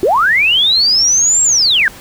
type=linear two-way sweep; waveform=sine; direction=up then down; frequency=329.9 to 7600 to 1505 Hz; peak=-8 dBFS; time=0.03-1.88 s; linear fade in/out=0 ms; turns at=1.43 s; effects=pink hiss -35 dBFS RMS until 2 s